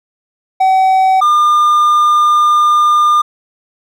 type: tone pair in turn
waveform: triangle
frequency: 759 / 1204.8 Hz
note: F#5 / D6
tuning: +44 / +44 cents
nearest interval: minor sixth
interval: 800 cents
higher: second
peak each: -5 dBFS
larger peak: neither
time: 0.6-1.21 / 1.21-3.22 s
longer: second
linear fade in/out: 10 ms
effects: none